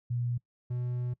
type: tone pair in turn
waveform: sine / triangle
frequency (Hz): 120.9 / 123.16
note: B2 / B2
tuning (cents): -36 / -4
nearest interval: unison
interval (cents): 32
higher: second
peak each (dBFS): -28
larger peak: neither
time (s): 0.1-0.38 / 0.7-1.14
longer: second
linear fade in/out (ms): 10
effects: noise-tail reverb RT60 0.1 s tail -23 dB re dry